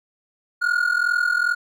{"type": "ring-modulated tone", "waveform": "triangle", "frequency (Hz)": 1435, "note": "F6", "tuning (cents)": 47, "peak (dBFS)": -13, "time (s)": [0.61, 1.55], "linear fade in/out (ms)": 20, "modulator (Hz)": 21.2, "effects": []}